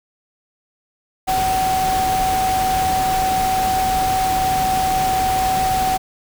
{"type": "tone in noise", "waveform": "sine", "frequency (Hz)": 755, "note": "F#5", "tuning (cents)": 35, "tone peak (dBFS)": -16, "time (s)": [1.27, 5.98], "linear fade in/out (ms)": 20, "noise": "pink", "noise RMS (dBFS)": -25, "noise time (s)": [1.27, 5.98], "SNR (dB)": 6, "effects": []}